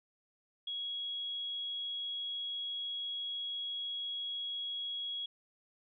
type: tone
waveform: sine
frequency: 3322 Hz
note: G#7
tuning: in tune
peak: -36 dBFS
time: 0.67-5.26 s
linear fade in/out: 5 ms
effects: none